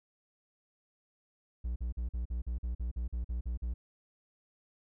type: tone bursts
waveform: triangle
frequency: 59.7 Hz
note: A#1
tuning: 42 cents sharp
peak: -30 dBFS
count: 13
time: 1.64-3.74 s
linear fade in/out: 10 ms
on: 120 ms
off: 45 ms
effects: none